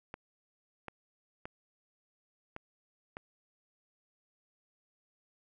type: clicks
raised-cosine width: 0.5 ms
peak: -26 dBFS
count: 5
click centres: 0.141 / 0.883 / 1.455 / 2.564 / 3.169 s
effects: none